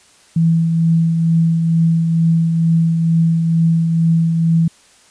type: tone with tremolo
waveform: sine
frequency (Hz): 164.81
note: E3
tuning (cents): 0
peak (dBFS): -9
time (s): 0.36-4.68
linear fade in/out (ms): 5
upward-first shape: triangle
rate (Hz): 2.2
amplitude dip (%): 40
effects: white hiss -49 dBFS RMS until 5.1 s + resampled to 22050 Hz